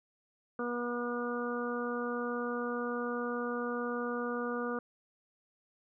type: harmonic tone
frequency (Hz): 241.2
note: B3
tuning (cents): -41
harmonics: 1 / 2 / 3 / 4 / 5 / 6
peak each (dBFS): -37 / -36 / -46 / -47 / -40 / -42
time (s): 0.59-4.79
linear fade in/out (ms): 2
effects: none